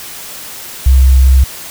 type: tone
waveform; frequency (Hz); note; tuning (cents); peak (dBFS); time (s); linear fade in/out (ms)
sine; 65.41; C2; 0; -3; 0.86-1.44; 5
effects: white hiss -28 dBFS RMS until 1.7 s